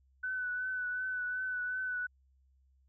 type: tone with vibrato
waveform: sine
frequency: 1498 Hz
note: F#6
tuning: 21 cents sharp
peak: -33 dBFS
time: 0.23-2.07 s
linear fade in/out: 10 ms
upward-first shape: triangle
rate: 2.7 Hz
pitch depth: 31 cents each way
effects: added 66 Hz sine -65 dBFS peak until 2.88 s